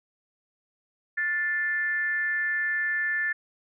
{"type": "tone with frequency modulation", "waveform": "sine", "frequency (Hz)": 1760, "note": "A6", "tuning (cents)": 0, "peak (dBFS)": -24, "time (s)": [1.17, 3.33], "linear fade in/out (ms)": 10, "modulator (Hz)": 338, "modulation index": 0.45, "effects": []}